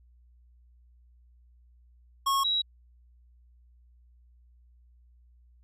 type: tone pair in turn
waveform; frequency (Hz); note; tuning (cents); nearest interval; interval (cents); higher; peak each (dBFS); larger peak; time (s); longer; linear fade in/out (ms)
square / sine; 1094 / 3869; C#6 / B7; -23 / -36; octave + minor seventh; 2187; second; -24; neither; 2.26-2.44 / 2.44-2.62; neither; 10
effects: added 60 Hz sine -56 dBFS peak until 5.63 s + resampled to 32000 Hz